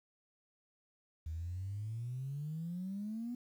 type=exponential sweep; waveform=sine; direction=up; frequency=77.3 to 246.9 Hz; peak=-37 dBFS; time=1.26-3.35 s; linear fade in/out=5 ms; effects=tanh soft clip ceiling -33 dBFS + 11-bit